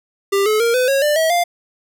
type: tone with pitch steps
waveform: square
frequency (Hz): 396.3 / 429.7 / 465.9 / 505.1 / 547.7 / 593.8 / 643.8 / 698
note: G4 / A4 / A#4 / B4 / C#5 / D5 / E5 / F5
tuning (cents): +19 / -41 / -1 / +39 / -21 / +19 / -41 / -1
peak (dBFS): -14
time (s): 0.32-1.44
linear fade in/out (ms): 10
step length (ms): 140
effects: none